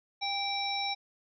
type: harmonic tone with a mistuned harmonic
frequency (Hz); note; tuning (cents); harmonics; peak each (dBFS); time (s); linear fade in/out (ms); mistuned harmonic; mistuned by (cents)
777; G5; -16; 1 / 3 / 5 / 7; -34 / -37 / -35 / -37; 0.21-0.95; 20; 1; +45
effects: none